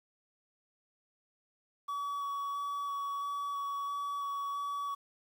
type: tone with vibrato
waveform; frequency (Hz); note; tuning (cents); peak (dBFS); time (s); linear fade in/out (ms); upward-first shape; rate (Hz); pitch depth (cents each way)
triangle; 1133; C#6; +37; -32; 1.88-4.95; 10; square; 1.5; 8
effects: 10-bit